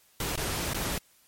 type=noise with dropouts; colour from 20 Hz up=pink; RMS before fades=-31 dBFS; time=0.2-0.98 s; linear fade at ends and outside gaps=2 ms; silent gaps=0.359-0.375 / 0.734-0.744 s; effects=white hiss -62 dBFS RMS until 1.27 s + MP3 64 kbps